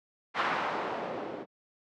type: noise with low-pass filter sweep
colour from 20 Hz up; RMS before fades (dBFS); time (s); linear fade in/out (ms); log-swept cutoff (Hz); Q
blue; -33; 0.34-1.46; 50; 1400 to 380; 1.2
effects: high-pass 150 Hz 12 dB/octave + low-pass 4000 Hz 12 dB/octave